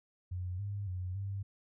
sine tone with pitch steps, 90.6 / 101 / 91.3 / 98.6 Hz, F#2 / G#2 / F#2 / G2, -36 / -48 / -23 / +11 cents, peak -35 dBFS, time 0.31-1.43 s, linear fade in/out 10 ms, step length 280 ms, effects none

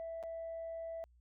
sine tone with dropouts, 659.3 Hz, E5, in tune, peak -39 dBFS, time 0-1.04 s, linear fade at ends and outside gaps 0 ms, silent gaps 0.228-0.236 s, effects tanh soft clip ceiling -37 dBFS + added 60 Hz sine -63 dBFS peak until 1.2 s

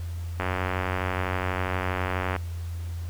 click train, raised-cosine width 0.5 ms, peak -12 dBFS, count 182, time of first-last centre 0.4-2.363 s, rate 92.2 Hz, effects added 85 Hz sine -30 dBFS peak until 3.09 s + pink hiss -50 dBFS RMS until 3.09 s

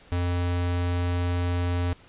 square tone, 88.1 Hz, F2, 16 cents sharp, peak -24 dBFS, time 0.12-1.93 s, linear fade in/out 0 ms, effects pink hiss -53 dBFS RMS until 2.08 s + resampled to 8000 Hz

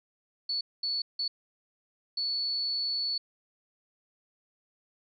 sine tone bursts at uneven times, 4435 Hz, C#8, in tune, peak -28 dBFS, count 4, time 0.49-0.61 / 0.83-1.02 / 1.19-1.28 / 2.17-3.18 s, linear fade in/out 5 ms, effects none

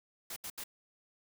white noise bursts, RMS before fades -42 dBFS, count 3, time 0.3-0.639 s, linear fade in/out 5 ms, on 63 ms, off 75 ms, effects none

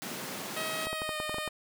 pink high-pass noise, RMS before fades -39 dBFS, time 0.02-0.86 s, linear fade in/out 0 ms, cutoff 160 Hz, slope 24 dB/octave
10% pulse tone with pitch glide, 635 to 613.4 Hz, D#5 to D#5, +35 to -25 cents, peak -25 dBFS, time 0.56-1.49 s, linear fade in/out 10 ms, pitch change -60 cents, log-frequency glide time 0.87-1.17 s
clicks, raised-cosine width 1 ms, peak -22 dBFS, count 9, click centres 0.87 / 0.93 / 1.019 / 1.092 / 1.201 / 1.295 / 1.344 / 1.384 / 1.477 s
effects none

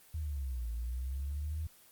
sine linear two-way sweep, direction down then up, 80.2 to 55.8 to 80.2 Hz, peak -34 dBFS, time 0.14-1.67 s, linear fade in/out 5 ms, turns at 0.7 s, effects white hiss -60 dBFS RMS until 1.91 s + Opus 24 kbps

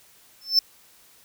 triangle tone with exponential growth, 5300 Hz, E8, 9 cents sharp, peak -10 dBFS, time 0.41-0.59 s, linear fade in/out 2 ms, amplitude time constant 38 ms, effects white hiss -55 dBFS RMS until 1.24 s

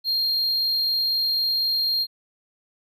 triangle tone, 4214 Hz, C8, 12 cents sharp, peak -19 dBFS, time 0.04-2.07 s, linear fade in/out 50 ms, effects none

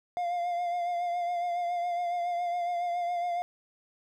triangle tone with vibrato, 701 Hz, F5, 6 cents sharp, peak -26 dBFS, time 0.17-3.42 s, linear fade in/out 0 ms, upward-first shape triangle, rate 7.2 Hz, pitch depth 37 cents each way, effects none

